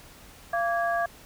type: tone cluster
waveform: sine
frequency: 686 / 1158 / 1647 Hz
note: F5 / D6 / G#6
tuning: -31 / -25 / -15 cents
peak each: -25 / -32 / -30 dBFS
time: 0.53-1.06 s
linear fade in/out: 5 ms
effects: pink hiss -50 dBFS RMS until 1.25 s